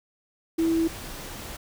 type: tone in noise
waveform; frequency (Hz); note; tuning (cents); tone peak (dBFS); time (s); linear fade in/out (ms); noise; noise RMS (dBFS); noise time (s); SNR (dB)
sine; 328.2; E4; -8; -20; 0.58-0.88; 10; pink; -38; 0.58-1.57; +15
effects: none